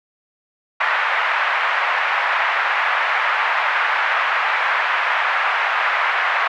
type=band-pass noise; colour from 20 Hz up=white; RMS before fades=-19 dBFS; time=0.8-6.48 s; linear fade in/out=10 ms; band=760 to 2100 Hz; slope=24 dB/octave; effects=none